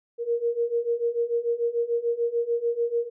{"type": "beating tone pair", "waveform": "sine", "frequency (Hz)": [466.2, 473], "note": ["A#4", "A#4"], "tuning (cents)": [0, 25], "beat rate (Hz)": 6.8, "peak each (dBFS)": [-27, -25], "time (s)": [0.18, 3.1], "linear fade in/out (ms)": 50, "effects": []}